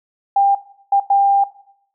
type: tone bursts at uneven times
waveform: sine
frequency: 796 Hz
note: G5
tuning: 26 cents sharp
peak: -10 dBFS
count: 3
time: 0.36-0.55 / 0.92-1 / 1.1-1.44 s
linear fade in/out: 5 ms
effects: noise-tail reverb RT60 0.7 s tail -17 dB re dry